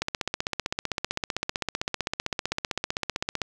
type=click train; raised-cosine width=0.2 ms; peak=-9 dBFS; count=54; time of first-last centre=0.02-3.417 s; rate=15.6 Hz; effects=none